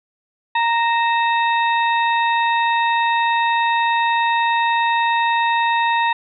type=harmonic tone with a mistuned harmonic; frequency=930 Hz; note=A#5; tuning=4 cents flat; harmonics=1 / 2 / 3 / 4; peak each=-16 / -22 / -26 / -28 dBFS; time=0.55-6.13 s; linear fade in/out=5 ms; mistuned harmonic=3; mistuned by=-100 cents; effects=none